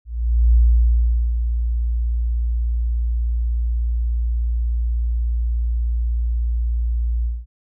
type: tone with ADSR envelope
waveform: sine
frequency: 58.27 Hz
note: A#1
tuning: in tune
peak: -9 dBFS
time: 0.05-7.46 s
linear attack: 490 ms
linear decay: 790 ms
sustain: -8 dB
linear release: 210 ms
effects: none